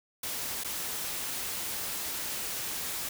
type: noise with dropouts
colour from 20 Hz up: white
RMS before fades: -35 dBFS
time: 0.23-3.09 s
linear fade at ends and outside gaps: 5 ms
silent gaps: 0.637-0.645 s
effects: none